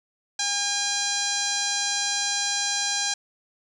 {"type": "harmonic tone with a mistuned harmonic", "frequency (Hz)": 810, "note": "G#5", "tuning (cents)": -43, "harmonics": [1, 2, 3, 4, 5, 6, 7, 8, 9, 10], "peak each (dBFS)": [-34, -32, -36, -34, -30, -33, -31, -33, -33, -35], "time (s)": [0.39, 3.14], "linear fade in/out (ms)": 5, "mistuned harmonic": 8, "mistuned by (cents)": -24, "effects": ["9-bit"]}